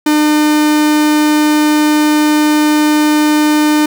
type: tone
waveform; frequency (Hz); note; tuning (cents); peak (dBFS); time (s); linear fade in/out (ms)
45% pulse; 302; D4; +48; -8; 0.06-3.86; 5
effects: none